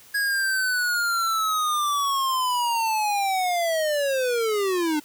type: linear sweep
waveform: square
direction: down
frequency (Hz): 1661.2 to 293.7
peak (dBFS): -22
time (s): 0.14-5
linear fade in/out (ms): 10
effects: white hiss -50 dBFS RMS until 5.04 s